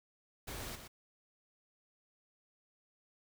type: noise with echo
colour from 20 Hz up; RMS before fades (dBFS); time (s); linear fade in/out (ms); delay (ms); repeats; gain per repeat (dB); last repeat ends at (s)
pink; -44; 0.47-0.76; 10; 120; 1; -7; 0.88
effects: none